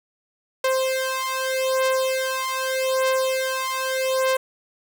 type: beating tone pair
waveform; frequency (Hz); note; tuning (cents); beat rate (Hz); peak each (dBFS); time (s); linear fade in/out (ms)
sawtooth; 523.3 / 524.12; C5 / C5; 0 / +3; 0.82; -20; 0.64-4.37; 5
effects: none